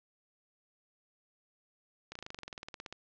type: slowing click train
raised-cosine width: 0.2 ms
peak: -25 dBFS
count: 18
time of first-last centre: 2.12-2.926 s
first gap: 34 ms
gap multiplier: 1.04
effects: low-pass 6000 Hz 12 dB/octave